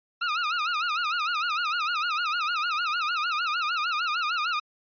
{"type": "tone with vibrato", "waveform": "sawtooth", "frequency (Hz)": 1318.5, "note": "E6", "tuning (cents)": 0, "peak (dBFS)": -21, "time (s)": [0.21, 4.6], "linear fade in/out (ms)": 10, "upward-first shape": "sine", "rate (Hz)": 6.6, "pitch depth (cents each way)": 160, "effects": ["resampled to 11025 Hz"]}